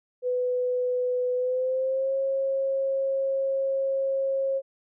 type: tone with pitch glide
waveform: sine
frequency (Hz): 498.5 to 540.5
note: B4 to C#5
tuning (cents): +16 to -44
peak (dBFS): -23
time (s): 0.22-4.62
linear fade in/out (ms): 50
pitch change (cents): +140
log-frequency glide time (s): 1.35-2.14
effects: none